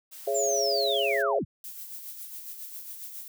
blue noise, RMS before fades -44 dBFS, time 0.11-1.23 s, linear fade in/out 20 ms
sine chord, C# minor, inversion second, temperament equal with one note detuned, 415.3 / 554.4 / 673.1 Hz, G#4 / C#5 / E5, 0 / 0 / +36 cents, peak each -29 dBFS, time 0.27-1.39 s, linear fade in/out 5 ms
sine linear sweep, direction down, 7430 to 51.91 Hz, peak -27 dBFS, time 0.34-1.45 s, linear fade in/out 20 ms
violet noise with tremolo, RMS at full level -39 dBFS, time 1.64-3.28 s, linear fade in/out 2 ms, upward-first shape sine, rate 7.3 Hz, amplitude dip 45%
effects none

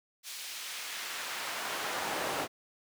brown noise with high-pass filter sweep, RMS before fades -37 dBFS, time 0.23-2.48 s, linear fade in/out 50 ms, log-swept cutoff 4100 to 490 Hz, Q 0.72, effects none

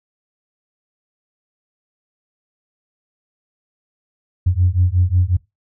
sine beating tone pair, 87.5 / 93 Hz, F2 / F#2, +4 / +9 cents, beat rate 5.5 Hz, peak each -15 dBFS, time 4.46-5.37 s, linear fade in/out 10 ms, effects noise-tail reverb RT60 0.2 s tail -22 dB re dry + tanh soft clip ceiling -5 dBFS

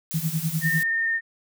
blue noise, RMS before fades -33 dBFS, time 0.11-0.83 s, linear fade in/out 0 ms
sine tone with tremolo, 160 Hz, D#3, 49 cents sharp, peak -20 dBFS, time 0.14-0.83 s, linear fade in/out 2 ms, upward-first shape sine, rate 10 Hz, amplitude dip 95%
sine tone with vibrato, 1822 Hz, A#6, 40 cents flat, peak -21 dBFS, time 0.61-1.21 s, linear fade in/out 50 ms, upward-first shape sine, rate 19 Hz, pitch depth 18 cents each way
effects none

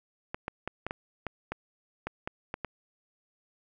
clicks, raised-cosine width 0.5 ms, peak -18 dBFS, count 11, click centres 0.345 / 0.481 / 0.676 / 0.866 / 0.909 / 1.267 / 1.52 / 2.07 / 2.275 / 2.541 / 2.647 s, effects none

